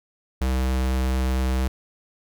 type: tone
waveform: square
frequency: 64.6 Hz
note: C2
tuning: 21 cents flat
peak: -21 dBFS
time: 0.41-1.68 s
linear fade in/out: 5 ms
effects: none